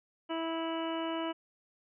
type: harmonic tone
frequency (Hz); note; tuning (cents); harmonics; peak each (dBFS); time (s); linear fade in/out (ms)
327.4; E4; -12; 1 / 2 / 3 / 4 / 5 / 6 / 7 / 8 / 9; -35 / -38 / -40 / -44 / -49 / -54 / -50 / -55 / -44; 0.29-1.33; 20
effects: none